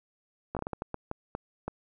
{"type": "slowing click train", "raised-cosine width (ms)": 1, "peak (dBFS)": -19, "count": 11, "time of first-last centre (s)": [0.55, 1.68], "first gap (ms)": 17, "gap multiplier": 1.39, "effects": []}